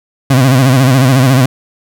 30% pulse tone with vibrato, 130.81 Hz, C3, in tune, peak -3 dBFS, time 0.3-1.46 s, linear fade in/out 5 ms, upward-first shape sine, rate 14 Hz, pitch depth 100 cents each way, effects none

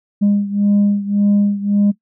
sine beating tone pair, 203 / 204.8 Hz, G#3 / G#3, -39 / -24 cents, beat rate 1.8 Hz, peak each -12 / -15 dBFS, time 0.21-1.92 s, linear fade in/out 20 ms, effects noise-tail reverb RT60 0.1 s tail -19 dB re dry + tanh soft clip ceiling -8 dBFS

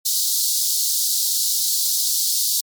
pink high-pass noise, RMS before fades -20 dBFS, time 0.05-2.61 s, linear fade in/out 10 ms, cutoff 4000 Hz, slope 48 dB/octave, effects MP3 96 kbps

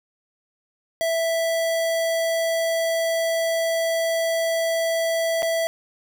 square tone with dropouts, 659.3 Hz, E5, in tune, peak -21 dBFS, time 1.01-5.67 s, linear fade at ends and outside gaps 0 ms, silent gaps 5.422-5.429 s, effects none

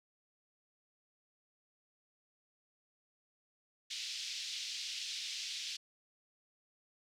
white band-pass noise, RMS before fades -42 dBFS, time 3.9-5.77 s, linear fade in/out 10 ms, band 2700 to 5300 Hz, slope 24 dB/octave, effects none

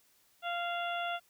harmonic tone with a mistuned harmonic, 694 Hz, F5, 11 cents flat, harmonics 1 / 2 / 3 / 4 / 5, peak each -35 / -38 / -46 / -42 / -44 dBFS, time 0.42-1.2 s, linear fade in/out 50 ms, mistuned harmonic 5, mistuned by -22 cents, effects white hiss -68 dBFS RMS until 1.29 s

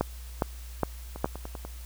two click trains, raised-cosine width 1 ms, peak -10 / -24 dBFS, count 4 / 6, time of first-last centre 0.01-1.245 / 1.16-1.65 s, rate 2.43 / 10.2 Hz, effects added 60 Hz sine -39 dBFS peak until 1.85 s + white hiss -51 dBFS RMS until 1.85 s

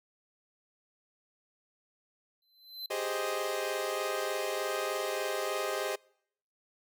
square tone with exponential growth, 4058 Hz, B7, 46 cents sharp, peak -35 dBFS, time 2.42-2.86 s, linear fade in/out 2 ms, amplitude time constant 94 ms
sawtooth chord, Ab major seventh, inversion third, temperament equal, 392 / 415.3 / 523.3 / 622.3 Hz, G4 / Ab4 / C5 / Eb5, 0 / 0 / 0 / 0 cents, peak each -34 / -34 / -33 / -32 dBFS, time 2.9-5.96 s, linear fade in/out 10 ms
effects noise-tail reverb RT60 0.7 s tail -26 dB re dry

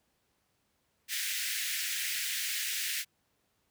pink high-pass noise, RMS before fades -34 dBFS, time 1.08-3.05 s, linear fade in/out 50 ms, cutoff 1700 Hz, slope 48 dB/octave, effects pink hiss -75 dBFS RMS until 3.7 s + high-pass 60 Hz 12 dB/octave

